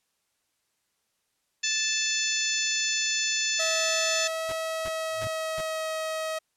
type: harmonic tone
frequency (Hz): 877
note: A5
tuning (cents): -6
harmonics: 2 / 3 / 4 / 5 / 6 / 7 / 8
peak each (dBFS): -34 / -31 / -32 / -34 / -33 / -32 / -32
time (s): 1.63-4.28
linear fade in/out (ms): 10
type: tone with pitch glide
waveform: sawtooth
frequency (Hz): 646 to 635.6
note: E5 to D#5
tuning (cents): -35 to +37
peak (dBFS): -25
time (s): 3.59-6.39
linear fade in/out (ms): 10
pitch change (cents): -28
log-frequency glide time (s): 4.51-5.9
type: noise bursts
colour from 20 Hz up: pink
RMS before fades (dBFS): -39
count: 4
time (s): 4.49-5.608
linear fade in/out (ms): 0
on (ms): 32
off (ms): 330
type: tone with exponential growth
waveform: sine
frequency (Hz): 110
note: A2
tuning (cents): 0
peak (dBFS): -30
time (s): 5.09-5.27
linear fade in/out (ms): 0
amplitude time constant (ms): 37
effects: white hiss -75 dBFS RMS until 6.56 s + low-pass 11000 Hz 12 dB/octave